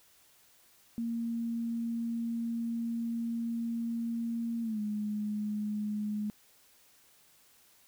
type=tone with pitch glide; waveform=sine; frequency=231.7 to 210 Hz; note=A#3 to G#3; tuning=-10 to +19 cents; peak=-31 dBFS; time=0.98-6.3 s; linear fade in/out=0 ms; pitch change=-171 cents; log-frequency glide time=4.62-4.8 s; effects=white hiss -63 dBFS RMS until 7.87 s